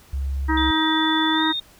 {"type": "tone", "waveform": "sine", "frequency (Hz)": 68.1, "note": "C#2", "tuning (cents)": -30, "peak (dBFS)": -22, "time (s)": [0.13, 0.71], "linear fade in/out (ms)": 5}
{"type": "harmonic tone", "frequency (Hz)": 316.2, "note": "D#4", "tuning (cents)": 28, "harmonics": [1, 3, 4, 5, 6], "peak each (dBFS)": [-21, -24, -29, -29, -27], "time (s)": [0.48, 1.53], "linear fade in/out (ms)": 20}
{"type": "tone with pitch glide", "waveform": "sine", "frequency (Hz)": [3488, 3676], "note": ["A7", "A#7"], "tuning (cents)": [-16, -25], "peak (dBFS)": -23, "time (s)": [0.57, 1.6], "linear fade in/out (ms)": 5, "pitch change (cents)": 91, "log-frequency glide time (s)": [1.31, 1.44]}
{"effects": ["pink hiss -51 dBFS RMS until 1.79 s"]}